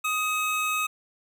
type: tone pair together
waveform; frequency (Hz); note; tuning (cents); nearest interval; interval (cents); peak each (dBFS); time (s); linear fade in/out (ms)
square; 1247.4 / 2565; D#6 / E7; +4 / -48; octave; 1248; -28; 0.04-0.87; 10
effects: none